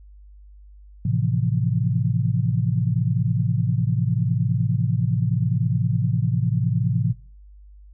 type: chord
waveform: sine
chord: F major seventh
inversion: first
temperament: equal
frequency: 110 / 130.81 / 164.81 / 174.61 Hz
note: A2 / C3 / E3 / F3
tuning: 0 / 0 / 0 / 0 cents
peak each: -22 / -22 / -26 / -28 dBFS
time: 1.05-7.13 s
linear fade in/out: 5 ms
effects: noise-tail reverb RT60 0.4 s tail -21 dB re dry + added 50 Hz sine -43 dBFS peak until 7.93 s